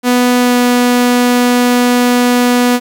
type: tone with pitch glide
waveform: sawtooth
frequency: 246.9 to 245.2 Hz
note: B3 to B3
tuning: 0 to -12 cents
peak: -4 dBFS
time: 0.03-2.8 s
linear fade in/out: 50 ms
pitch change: -12 cents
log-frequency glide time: 0.39-0.56 s
effects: 7-bit